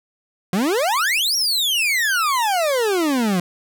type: exponential two-way sweep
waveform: 40% pulse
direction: up then down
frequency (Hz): 171.9 to 5750 to 171.9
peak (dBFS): -16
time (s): 0.53-3.4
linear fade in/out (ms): 2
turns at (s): 1.36
effects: none